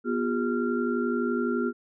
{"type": "tone cluster", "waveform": "sine", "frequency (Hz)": [243.9, 354.4, 406.1, 1383], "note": ["B3", "F4", "G#4", "F6"], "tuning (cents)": [-21, 25, -39, -17], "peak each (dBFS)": [-27, -30, -30, -34], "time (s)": [0.04, 1.73], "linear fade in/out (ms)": 50, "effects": []}